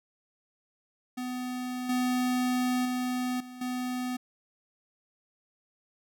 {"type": "tone with level steps", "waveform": "square", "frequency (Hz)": 250.8, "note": "B3", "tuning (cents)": 27, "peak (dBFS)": [-33, -26, -29, -43, -31], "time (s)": [1.17, 4.17], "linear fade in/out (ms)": 10, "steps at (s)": [1.89, 2.85, 3.4, 3.61], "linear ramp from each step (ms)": 5, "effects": []}